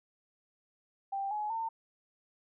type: tone with pitch steps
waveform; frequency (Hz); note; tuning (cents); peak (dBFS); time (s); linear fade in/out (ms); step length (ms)
sine; 787 / 843.5 / 904; G5 / G#5 / A5; +7 / +27 / +47; -32; 1.12-1.69; 10; 190
effects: none